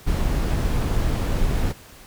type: noise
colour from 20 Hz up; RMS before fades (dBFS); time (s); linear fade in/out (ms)
brown; -21; 0.06-1.73; 20
effects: pink hiss -46 dBFS RMS until 2.06 s